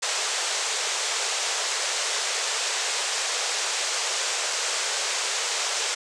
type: band-pass noise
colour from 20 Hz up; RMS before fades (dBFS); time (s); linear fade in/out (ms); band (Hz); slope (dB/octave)
white; -27; 0.02-5.95; 10; 410 to 8100; 48
effects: none